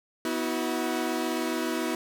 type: chord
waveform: sawtooth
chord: B suspended fourth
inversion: none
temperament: equal with one note detuned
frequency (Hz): 246.9 / 322.8 / 370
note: B3 / E4 / F#4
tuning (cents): 0 / -36 / 0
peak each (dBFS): -28 / -26 / -29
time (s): 0.25-1.95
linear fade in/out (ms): 2
effects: none